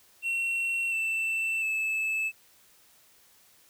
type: tone with pitch steps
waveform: triangle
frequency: 2722 / 2668 / 2614 Hz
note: F7 / E7 / E7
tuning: -45 / +20 / -15 cents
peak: -25 dBFS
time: 0.22-2.32 s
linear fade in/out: 50 ms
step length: 700 ms
effects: white hiss -60 dBFS RMS until 3.69 s